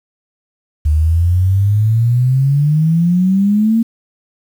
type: exponential sweep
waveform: sine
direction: up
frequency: 74 to 231.3 Hz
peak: -9 dBFS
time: 0.85-3.83 s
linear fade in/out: 10 ms
effects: 7-bit